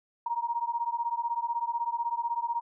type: beating tone pair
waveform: sine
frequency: 932.3 / 948.3 Hz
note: A#5 / A#5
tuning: 0 / +29 cents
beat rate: 16 Hz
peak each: -31 dBFS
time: 0.26-2.61 s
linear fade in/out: 5 ms
effects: none